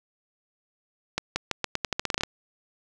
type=accelerating click train; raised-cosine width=0.2 ms; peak=-8 dBFS; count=14; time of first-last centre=1.18-2.235 s; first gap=180 ms; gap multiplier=0.85; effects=none